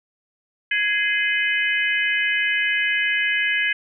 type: tone cluster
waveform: sine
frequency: 1665 / 2074 / 2519 / 3001 Hz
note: G#6 / C7 / D#7 / F#7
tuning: +4 / -16 / +21 / +24 cents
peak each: -22 / -23 / -25 / -28 dBFS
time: 0.71-3.73 s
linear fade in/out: 5 ms
effects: none